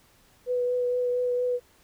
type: tone with vibrato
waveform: sine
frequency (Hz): 493.9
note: B4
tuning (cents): 0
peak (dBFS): -23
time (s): 0.46-1.6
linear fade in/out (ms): 50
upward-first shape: triangle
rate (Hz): 4.3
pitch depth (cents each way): 15
effects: pink hiss -60 dBFS RMS until 1.83 s